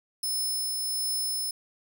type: tone with tremolo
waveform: 15% pulse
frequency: 5240 Hz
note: E8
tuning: 11 cents flat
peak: -21 dBFS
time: 0.23-1.51 s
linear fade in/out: 5 ms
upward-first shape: triangle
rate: 1.4 Hz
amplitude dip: 25%
effects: none